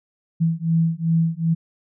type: beating tone pair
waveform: sine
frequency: 163.2 / 165.8 Hz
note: E3 / E3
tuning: -17 / +10 cents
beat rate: 2.6 Hz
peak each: -20 dBFS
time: 0.4-1.55 s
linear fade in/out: 20 ms
effects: none